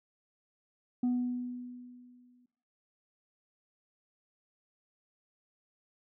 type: tone with exponential decay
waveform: sine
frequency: 246.9 Hz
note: B3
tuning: in tune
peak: -23 dBFS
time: 1.03-2.46 s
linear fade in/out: 5 ms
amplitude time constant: 310 ms
effects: noise-tail reverb RT60 0.5 s tail -17 dB re dry + tanh soft clip ceiling -25 dBFS